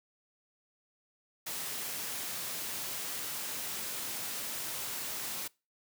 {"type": "noise", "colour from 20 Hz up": "white", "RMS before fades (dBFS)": -38, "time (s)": [1.46, 5.48], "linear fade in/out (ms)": 10, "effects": ["noise-tail reverb RT60 0.3 s tail -25 dB re dry", "high-pass 100 Hz 12 dB/octave"]}